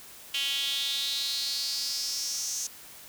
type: tone with high-pass filter sweep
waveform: sawtooth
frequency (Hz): 277.2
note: C#4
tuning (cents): 0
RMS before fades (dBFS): -31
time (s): 0.34-2.67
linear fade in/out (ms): 5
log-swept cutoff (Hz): 3000 to 6300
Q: 5.8
effects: white hiss -48 dBFS RMS until 3.08 s